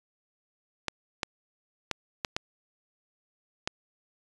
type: clicks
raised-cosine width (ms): 0.2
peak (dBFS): -11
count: 6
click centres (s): 0.883 / 1.232 / 1.913 / 2.248 / 2.365 / 3.675
effects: resampled to 22050 Hz